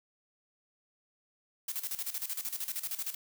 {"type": "noise with tremolo", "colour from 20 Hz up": "blue", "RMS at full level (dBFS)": -35, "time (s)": [1.68, 3.15], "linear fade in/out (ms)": 5, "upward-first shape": "square", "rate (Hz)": 13, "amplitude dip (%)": 75, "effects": []}